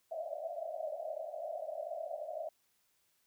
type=band-pass noise; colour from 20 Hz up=pink; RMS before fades=-41 dBFS; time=0.11-2.49 s; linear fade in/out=2 ms; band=600 to 680 Hz; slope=96 dB/octave; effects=white hiss -75 dBFS RMS until 3.26 s